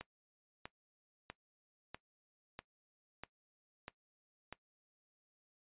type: click train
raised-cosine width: 0.3 ms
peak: -28 dBFS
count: 8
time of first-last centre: 0.01-4.526 s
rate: 1.55 Hz
effects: noise-tail reverb RT60 0.1 s tail -19 dB re dry + resampled to 8000 Hz